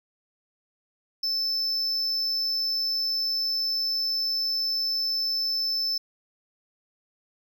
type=tone; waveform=triangle; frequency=5274 Hz; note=E8; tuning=in tune; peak=-23 dBFS; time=1.23-5.98 s; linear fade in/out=5 ms; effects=none